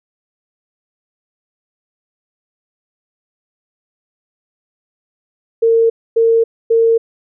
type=tone bursts; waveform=sine; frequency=456.4 Hz; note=A#4; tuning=37 cents flat; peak=-8 dBFS; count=3; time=5.62-6.98 s; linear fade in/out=10 ms; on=280 ms; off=260 ms; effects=none